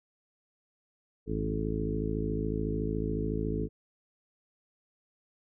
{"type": "harmonic tone with a mistuned harmonic", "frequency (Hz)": 53.9, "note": "A1", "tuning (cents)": -35, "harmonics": [1, 2, 3, 4, 5, 6, 7, 8], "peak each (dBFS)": [-35, -38, -36, -38, -37, -38, -43, -36], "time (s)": [1.26, 3.69], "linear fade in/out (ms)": 50, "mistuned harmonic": 2, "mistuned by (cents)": -38, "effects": []}